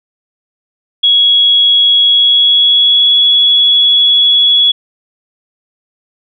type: tone with pitch glide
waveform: sine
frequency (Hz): 3335 to 3372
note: G#7 to G#7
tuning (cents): +7 to +26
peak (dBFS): -5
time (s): 1.03-4.72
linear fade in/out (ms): 10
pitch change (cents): +19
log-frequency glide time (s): 2.06-3.17
effects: none